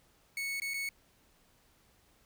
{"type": "tone with dropouts", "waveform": "40% pulse", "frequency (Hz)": 2212, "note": "C#7", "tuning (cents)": -4, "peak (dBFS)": -33, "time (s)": [0.37, 0.89], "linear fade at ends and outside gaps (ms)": 2, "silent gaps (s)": [[0.6, 0.619], [0.737, 0.741]], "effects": ["pink hiss -67 dBFS RMS until 2.25 s"]}